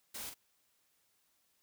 white noise with echo, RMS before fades -44 dBFS, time 0.14-0.3 s, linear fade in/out 10 ms, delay 43 ms, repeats 1, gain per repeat -6 dB, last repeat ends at 0.343 s, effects white hiss -75 dBFS RMS until 1.62 s

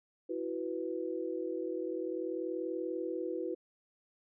sine chord, E suspended second, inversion none, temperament equal, 329.6 / 370 / 493.9 Hz, E4 / F#4 / B4, 0 / 0 / 0 cents, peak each -38 / -38 / -39 dBFS, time 0.29-3.55 s, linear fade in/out 10 ms, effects none

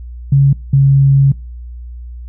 sine tone pair in turn, 138.59 / 137.63 Hz, C#3 / C#3, 0 / -12 cents, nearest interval unison, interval 12 cents, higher first, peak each -5 / -5 dBFS, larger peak neither, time 0.32-0.53 / 0.73-1.32 s, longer second, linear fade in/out 5 ms, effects noise-tail reverb RT60 0.3 s tail -24 dB re dry + added 60 Hz sine -26 dBFS peak until 2.28 s

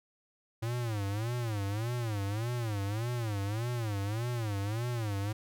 square tone with vibrato, 110 Hz, A2, in tune, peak -32 dBFS, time 0.62-5.33 s, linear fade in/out 10 ms, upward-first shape sine, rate 1.7 Hz, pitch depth 190 cents each way, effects none

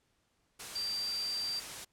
sine tone in noise, 4699 Hz, D8, in tune, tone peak -33 dBFS, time 0.75-1.6 s, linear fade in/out 10 ms, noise white, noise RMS -43 dBFS, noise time 0.59-1.85 s, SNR +7 dB, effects pink hiss -75 dBFS RMS until 1.92 s + low-pass 10000 Hz 12 dB/octave

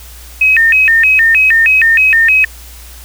sine tone with vibrato, 2151 Hz, C7, 47 cents sharp, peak -5 dBFS, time 0.41-2.45 s, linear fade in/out 5 ms, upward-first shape square, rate 3.2 Hz, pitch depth 290 cents each way, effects added 60 Hz sine -32 dBFS peak until 3.04 s + white hiss -36 dBFS RMS until 3.04 s

